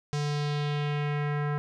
square tone with low-pass filter sweep, 146.83 Hz, D3, in tune, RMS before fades -29 dBFS, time 0.13-1.58 s, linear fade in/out 0 ms, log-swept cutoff 6100 to 1500 Hz, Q 1.9, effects none

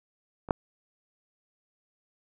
clicks, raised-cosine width 1 ms, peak -26 / -8 dBFS, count 2, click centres 0.488 / 0.508 s, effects none

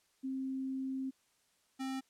sine / square tone pair in turn, 264.8 / 264.8 Hz, C4 / C4, +21 / +21 cents, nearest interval unison, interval 0 cents, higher neither, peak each -35 / -37 dBFS, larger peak first, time 0.23-1.11 / 1.79-2.01 s, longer first, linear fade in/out 20 ms, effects white hiss -73 dBFS RMS until 2.09 s + low-pass 10000 Hz 12 dB/octave

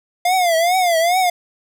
square tone with vibrato, 698.5 Hz, F5, in tune, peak -14 dBFS, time 0.25-1.3 s, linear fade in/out 5 ms, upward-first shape triangle, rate 2.4 Hz, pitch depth 150 cents each way, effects none

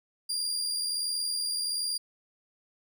30% pulse tone with amplitude modulation, 4792 Hz, D8, 34 cents sharp, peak -24 dBFS, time 0.29-1.98 s, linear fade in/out 10 ms, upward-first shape sine, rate 81.3 Hz, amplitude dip 40%, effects none

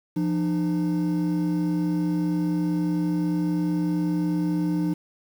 triangle tone pair together, 172.46 / 303.4 Hz, F3 / D#4, -21 / -44 cents, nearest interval minor seventh, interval 977 cents, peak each -22 dBFS, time 0.16-4.94 s, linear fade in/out 10 ms, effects tanh soft clip ceiling -12 dBFS + 8-bit

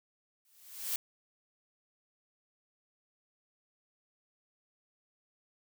blue noise with exponential growth, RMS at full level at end -31 dBFS, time 0.45-0.96 s, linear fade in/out 2 ms, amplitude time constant 110 ms, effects none

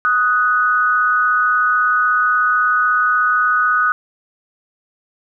sine tone pair together, 1248.7 / 1485 Hz, D#6 / F#6, +6 / +6 cents, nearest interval minor third, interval 300 cents, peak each -15 dBFS, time 0.05-3.92 s, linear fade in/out 0 ms, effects none

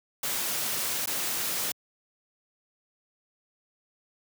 white noise with dropouts, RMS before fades -30 dBFS, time 0.23-1.72 s, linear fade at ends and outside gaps 5 ms, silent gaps 1.06-1.072 s, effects high-pass 100 Hz 12 dB/octave

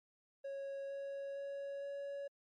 triangle tone with pitch steps, 551 / 554.5 / 558 / 561.6 Hz, C#5 / C#5 / C#5 / C#5, -11 / 0 / +11 / +22 cents, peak -39 dBFS, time 0.44-2.28 s, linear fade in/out 10 ms, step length 460 ms, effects MP3 48 kbps

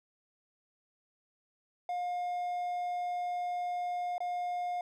triangle tone with dropouts, 712 Hz, F5, 33 cents sharp, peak -30 dBFS, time 1.89-4.81 s, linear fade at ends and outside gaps 2 ms, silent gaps 4.181-4.204 s, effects none

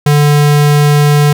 square tone, 146.83 Hz, D3, in tune, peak -6 dBFS, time 0.06-1.33 s, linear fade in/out 5 ms, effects none

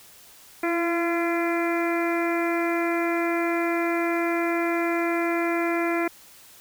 harmonic tone with a mistuned harmonic, 341.3 Hz, F4, 40 cents flat, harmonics 1 / 2 / 3 / 4 / 5 / 6 / 7, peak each -24 / -29 / -34 / -33 / -35 / -33 / -34 dBFS, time 0.63-6.08 s, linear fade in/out 5 ms, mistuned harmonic 1, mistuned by -25 cents, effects white hiss -50 dBFS RMS until 6.6 s

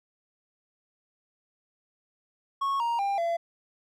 triangle tone with pitch steps, 1101 / 936.6 / 796.7 / 677.7 Hz, C#6 / A#5 / G5 / E5, -12 / +8 / +28 / +48 cents, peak -23 dBFS, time 2.61-3.37 s, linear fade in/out 10 ms, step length 190 ms, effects none

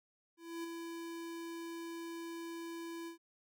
square tone with ADSR envelope, 334.5 Hz, E4, 25 cents sharp, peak -39 dBFS, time 0.37-3.18 s, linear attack 270 ms, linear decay 8 ms, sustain -4 dB, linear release 110 ms, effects none

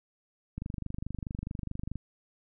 click train, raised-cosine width 5 ms, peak -23 dBFS, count 35, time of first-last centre 0.58-1.957 s, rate 24.7 Hz, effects none

